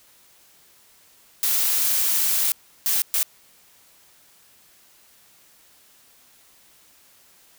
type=noise bursts at uneven times; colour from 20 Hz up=blue; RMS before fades=-21 dBFS; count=3; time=1.43-2.52 / 2.86-3.02 / 3.14-3.23 s; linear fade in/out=0 ms; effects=white hiss -55 dBFS RMS until 7.58 s